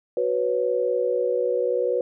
sine chord, F# suspended fourth, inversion none, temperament equal, 370 / 493.9 / 554.4 Hz, F#4 / B4 / C#5, 0 / 0 / 0 cents, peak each -27 / -22 / -27 dBFS, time 0.17-2.01 s, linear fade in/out 2 ms, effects none

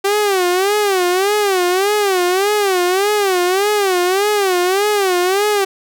sawtooth tone with vibrato, 386.3 Hz, G4, 25 cents flat, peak -9 dBFS, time 0.04-5.65 s, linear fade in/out 10 ms, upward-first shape sine, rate 1.7 Hz, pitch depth 150 cents each way, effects none

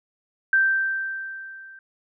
sine tone with level ramp, 1565 Hz, G6, 3 cents flat, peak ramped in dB -14 to -42 dBFS, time 0.53-1.79 s, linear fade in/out 2 ms, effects none

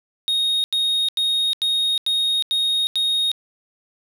triangle tone bursts, 3729 Hz, A#7, in tune, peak -16 dBFS, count 7, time 0.28-3.316 s, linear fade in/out 0 ms, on 360 ms, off 86 ms, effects none

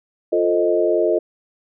sine chord, F dominant seventh, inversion none, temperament equal, 349.2 / 440 / 523.3 / 622.3 Hz, F4 / A4 / C5 / Eb5, 0 / 0 / 0 / 0 cents, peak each -19 / -20 / -25 / -19 dBFS, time 0.32-1.19 s, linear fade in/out 10 ms, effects none

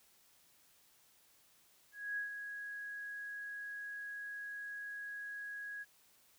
sine tone with ADSR envelope, 1659 Hz, G#6, 2 cents flat, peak -35 dBFS, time 1.92-5.85 s, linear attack 250 ms, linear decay 120 ms, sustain -7 dB, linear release 32 ms, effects white hiss -68 dBFS RMS until 6.38 s

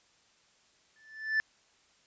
triangle tone with exponential growth, 1757 Hz, A6, 3 cents flat, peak -21 dBFS, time 0.96-1.4 s, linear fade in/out 0 ms, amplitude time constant 94 ms, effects white hiss -66 dBFS RMS until 2.06 s + resampled to 16000 Hz

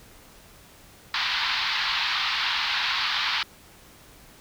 white band-pass noise, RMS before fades -26 dBFS, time 1.14-3.43 s, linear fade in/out 2 ms, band 860 to 4500 Hz, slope 48 dB/octave, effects pink hiss -51 dBFS RMS until 4.4 s

